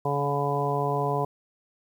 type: harmonic tone with a mistuned harmonic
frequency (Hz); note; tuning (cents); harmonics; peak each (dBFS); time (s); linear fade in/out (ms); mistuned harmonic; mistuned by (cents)
142.4; C#3; +47; 1 / 2 / 3 / 4 / 5 / 6 / 7; -29 / -37 / -29 / -34 / -30 / -36 / -30; 0.05-1.25; 5; 2; +16
effects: 9-bit

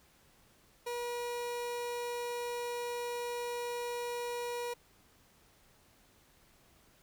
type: tone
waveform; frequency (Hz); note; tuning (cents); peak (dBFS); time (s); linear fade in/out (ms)
30% pulse; 481.2; B4; -45; -33; 0.86-4.74; 10
effects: pink hiss -65 dBFS RMS until 7.02 s

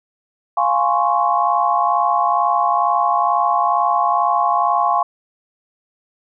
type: chord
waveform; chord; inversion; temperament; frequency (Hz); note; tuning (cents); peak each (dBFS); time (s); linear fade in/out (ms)
sine; Db major seventh; first; equal; 698.5 / 830.6 / 1046.5 / 1108.7; F5 / Ab5 / C6 / Db6; 0 / 0 / 0 / 0; -19 / -19 / -20 / -19; 0.57-5.03; 5
effects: none

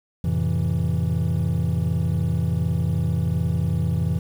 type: chord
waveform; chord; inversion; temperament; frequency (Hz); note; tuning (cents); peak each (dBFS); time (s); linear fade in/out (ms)
triangle; F major seventh; none; equal with one note detuned; 87.31 / 110 / 131.42 / 164.81; F2 / A2 / C3 / E3; 0 / 0 / +8 / 0; -22 / -25 / -24 / -21; 0.24-4.19; 5
effects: tanh soft clip ceiling -11 dBFS + 8-bit

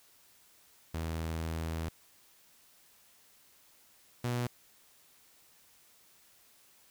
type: tone pair in turn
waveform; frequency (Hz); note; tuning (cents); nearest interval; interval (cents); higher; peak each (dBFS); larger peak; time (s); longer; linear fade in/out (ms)
sawtooth; 81.2 / 121.66; E2 / B2; -26 / -26; perfect fifth; 700; second; -30 / -27; second; 0.94-1.89 / 4.24-4.47; first; 5
effects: white hiss -63 dBFS RMS until 6.9 s

